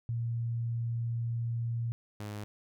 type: tone pair in turn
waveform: sine / sawtooth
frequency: 116.8 / 104.45 Hz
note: A#2 / G#2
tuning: +4 / +10 cents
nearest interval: major second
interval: 194 cents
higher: first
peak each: -30 / -34 dBFS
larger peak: first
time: 0.09-1.92 / 2.2-2.44 s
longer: first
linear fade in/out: 0 ms
effects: none